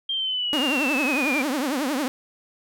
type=exponential sweep; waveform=sine; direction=down; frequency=3199 to 2355 Hz; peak=-23 dBFS; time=0.09-1.42 s; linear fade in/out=5 ms
type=tone with vibrato; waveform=sawtooth; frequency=277.2 Hz; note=C#4; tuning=in tune; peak=-19 dBFS; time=0.53-2.08 s; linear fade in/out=0 ms; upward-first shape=triangle; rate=11 Hz; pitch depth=250 cents each way
effects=none